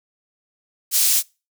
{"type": "high-pass noise", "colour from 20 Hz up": "pink", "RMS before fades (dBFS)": -17, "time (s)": [0.91, 1.23], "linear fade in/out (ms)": 50, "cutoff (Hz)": 6300, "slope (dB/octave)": 12, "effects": ["noise-tail reverb RT60 0.3 s tail -25 dB re dry"]}